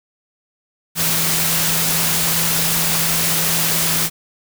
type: tone in noise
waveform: sine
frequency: 164.81 Hz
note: E3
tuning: in tune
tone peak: -26 dBFS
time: 0.95-4.1 s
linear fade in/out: 50 ms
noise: white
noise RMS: -18 dBFS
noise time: 0.95-4.1 s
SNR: -11 dB
effects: none